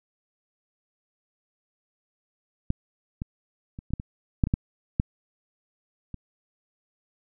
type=clicks; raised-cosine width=5 ms; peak=-11 / -18 / -25 / -29 / -12 / -22 / -7 / -16 / -9 / -9 / -23 dBFS; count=11; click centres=2.704 / 3.219 / 3.789 / 3.906 / 3.936 / 3.999 / 4.438 / 4.471 / 4.539 / 4.999 / 6.143 s; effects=none